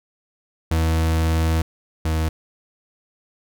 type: tone pair in turn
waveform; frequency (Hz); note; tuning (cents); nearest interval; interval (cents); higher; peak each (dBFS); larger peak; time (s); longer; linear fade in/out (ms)
40% pulse; 80.8 / 79.55; E2 / D#2; -34 / +39; unison; 27; first; -16 / -18; first; 0.71-1.62 / 2.05-2.29; first; 5
effects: none